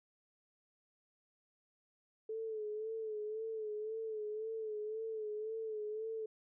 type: tone with vibrato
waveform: sine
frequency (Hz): 434.5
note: A4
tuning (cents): -22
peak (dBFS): -38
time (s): 2.29-6.26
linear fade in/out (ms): 5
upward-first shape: sine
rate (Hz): 1.9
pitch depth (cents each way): 52
effects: none